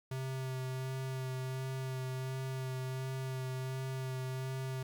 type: tone with vibrato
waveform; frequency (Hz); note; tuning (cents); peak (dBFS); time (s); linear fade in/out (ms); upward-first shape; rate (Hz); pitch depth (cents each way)
square; 130.81; C3; 0; -37; 0.11-4.83; 5; sine; 1.4; 15
effects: 12-bit